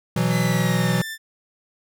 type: chord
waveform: square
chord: B suspended fourth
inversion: none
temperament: equal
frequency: 123.47 / 164.81 / 185 Hz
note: B2 / E3 / F#3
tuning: 0 / 0 / 0 cents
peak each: -24 / -23 / -24 dBFS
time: 0.16-1.02 s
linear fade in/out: 5 ms
type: tone with pitch glide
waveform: sawtooth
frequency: 2017 to 1776.3 Hz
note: B6 to A6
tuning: +36 to +16 cents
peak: -26 dBFS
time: 0.29-1.18 s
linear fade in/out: 50 ms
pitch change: -220 cents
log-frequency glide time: 0.41-0.97 s
effects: none